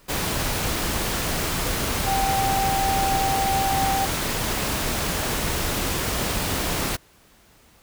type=tone in noise; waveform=sine; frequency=780 Hz; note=G5; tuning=9 cents flat; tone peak=-21 dBFS; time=2.06-4.06 s; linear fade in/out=20 ms; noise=pink; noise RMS=-25 dBFS; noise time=0.08-6.97 s; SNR=+1 dB; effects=pink hiss -55 dBFS RMS until 7.82 s